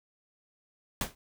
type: noise with exponential decay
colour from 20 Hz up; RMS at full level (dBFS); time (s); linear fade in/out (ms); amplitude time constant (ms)
pink; -26; 1.01-1.15; 2; 30
effects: none